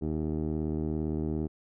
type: tone with low-pass filter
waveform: 15% pulse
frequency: 77.6 Hz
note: D#2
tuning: 4 cents flat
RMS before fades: -31 dBFS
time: 0.01-1.48 s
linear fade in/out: 20 ms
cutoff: 420 Hz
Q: 2.4
effects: none